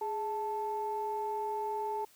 sine tone pair together, 416.6 / 878.7 Hz, G#4 / A5, +5 / -3 cents, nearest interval octave + minor second, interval 1292 cents, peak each -36 / -33 dBFS, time 0.01-2.05 s, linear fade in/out 5 ms, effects tanh soft clip ceiling -25 dBFS + white hiss -62 dBFS RMS until 2.15 s

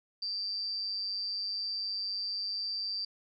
sine tone with amplitude modulation, 4699 Hz, D8, in tune, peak -29 dBFS, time 0.22-3.05 s, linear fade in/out 5 ms, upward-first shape sine, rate 199 Hz, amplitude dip 75%, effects none

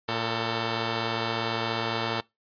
5% pulse tone pair together, 114.67 / 446.4 Hz, A#2 / A4, -28 / +25 cents, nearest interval 2 octaves, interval 2353 cents, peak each -17 / -19 dBFS, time 0.08-2.21 s, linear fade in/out 10 ms, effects noise-tail reverb RT60 0.2 s tail -23 dB re dry + resampled to 11025 Hz

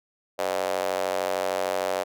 square tone with high-pass filter, 46.59 Hz, F#1, 13 cents sharp, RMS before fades -27 dBFS, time 0.38-2.04 s, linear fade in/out 20 ms, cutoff 580 Hz, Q 3.6, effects none

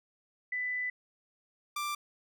sine / sawtooth tone pair in turn, 1994 / 1179.4 Hz, B6 / D6, +16 / +7 cents, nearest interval major sixth, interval 909 cents, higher first, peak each -31 / -29 dBFS, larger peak second, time 0.52-0.9 / 1.76-1.95 s, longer first, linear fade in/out 5 ms, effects none

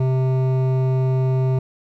sine tone with hard clipping, 130.3 Hz, C3, 7 cents flat, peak -18 dBFS, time 0-1.59 s, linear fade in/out 5 ms, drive 12 dB, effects none

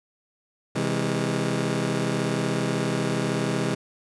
20% pulse chord, C augmented, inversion none, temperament just, 130.81 / 163.52 / 204.4 Hz, C3 / E3 / G#3, 0 / -14 / -27 cents, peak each -23 dBFS, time 0.75-3.75 s, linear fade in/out 10 ms, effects resampled to 24000 Hz

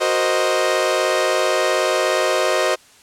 sawtooth chord, C half-diminished seventh, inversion second, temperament equal, 370 / 466.2 / 523.3 / 622.3 Hz, Gb4 / Bb4 / C5 / Eb5, 0 / 0 / 0 / 0 cents, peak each -19 / -22 / -17 / -16 dBFS, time 0-2.76 s, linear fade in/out 20 ms, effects white hiss -49 dBFS RMS until 3.02 s + low-pass 9000 Hz 12 dB/octave

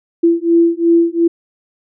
sine beating tone pair, 335.5 / 338.3 Hz, E4 / E4, +31 / +45 cents, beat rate 2.8 Hz, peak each -12 dBFS, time 0.23-1.28 s, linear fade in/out 10 ms, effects none

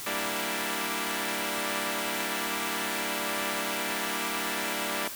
5% pulse chord, E half-diminished seventh, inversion first, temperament equal, 196 / 233.1 / 293.7 / 329.6 Hz, G3 / Bb3 / D4 / E4, 0 / 0 / 0 / 0 cents, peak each -24 dBFS, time 0.06-5.08 s, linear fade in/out 5 ms, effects white hiss -39 dBFS RMS until 5.15 s

